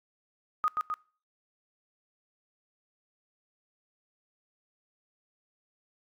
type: tone with echo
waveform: sine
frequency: 1244.5 Hz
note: D#6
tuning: in tune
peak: -23 dBFS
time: 0.64-0.68 s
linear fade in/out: 0 ms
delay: 130 ms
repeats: 2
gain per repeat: -3 dB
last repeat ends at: 0.94 s
effects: noise-tail reverb RT60 0.4 s tail -23 dB re dry + AAC 64 kbps